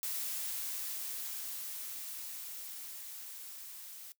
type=noise with level ramp; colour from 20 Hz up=blue; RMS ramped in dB=-37 to -49 dBFS; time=0.03-4.12 s; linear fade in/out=0 ms; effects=noise-tail reverb RT60 0.1 s tail -19 dB re dry